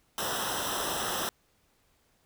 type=noise with comb filter; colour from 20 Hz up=pink; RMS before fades=-32 dBFS; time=0.18-1.29 s; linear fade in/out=0 ms; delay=0.44 ms; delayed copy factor=-0.9; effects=pink hiss -69 dBFS RMS until 2.25 s